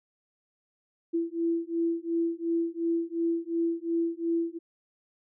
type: beating tone pair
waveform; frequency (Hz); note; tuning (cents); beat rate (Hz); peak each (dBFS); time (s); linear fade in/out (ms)
sine; 333.2 / 336; E4 / E4; +19 / +33; 2.8; -29; 1.13-4.59; 20
effects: none